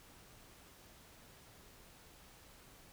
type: silence
effects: pink hiss -60 dBFS RMS until 2.92 s